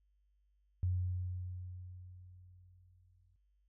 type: tone with exponential decay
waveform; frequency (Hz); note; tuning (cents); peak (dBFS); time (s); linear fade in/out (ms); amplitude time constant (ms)
sine; 90.7; F#2; -34; -30; 0.83-3.36; 0; 550
effects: noise-tail reverb RT60 0.1 s tail -22 dB re dry + added 50 Hz sine -70 dBFS peak until 3.68 s